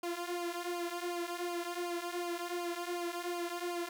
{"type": "tone with flanger", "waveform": "sawtooth", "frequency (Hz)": 348.4, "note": "F4", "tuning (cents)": -4, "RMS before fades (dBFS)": -38, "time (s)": [0.03, 3.89], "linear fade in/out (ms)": 5, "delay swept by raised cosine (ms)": [0.52, 3.42], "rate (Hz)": 2.7, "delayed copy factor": -0.8, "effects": []}